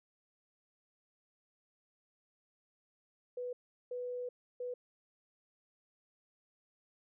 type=tone bursts at uneven times; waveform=sine; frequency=493.9 Hz; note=B4; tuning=in tune; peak=-37 dBFS; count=3; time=3.37-3.53 / 3.91-4.29 / 4.6-4.74 s; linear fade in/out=5 ms; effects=none